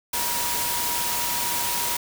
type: tone in noise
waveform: sine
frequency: 957 Hz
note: A#5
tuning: 45 cents sharp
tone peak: -31 dBFS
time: 0.13-1.97 s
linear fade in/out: 5 ms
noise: white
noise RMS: -26 dBFS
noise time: 0.13-1.97 s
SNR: -8 dB
effects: none